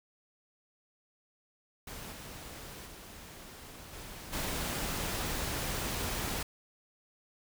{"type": "noise with level steps", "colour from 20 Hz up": "pink", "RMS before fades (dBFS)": [-44, -46, -49, -46, -35], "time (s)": [1.87, 6.43], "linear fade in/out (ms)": 5, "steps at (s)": [2.11, 2.85, 3.92, 4.32], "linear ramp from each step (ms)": 20, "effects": []}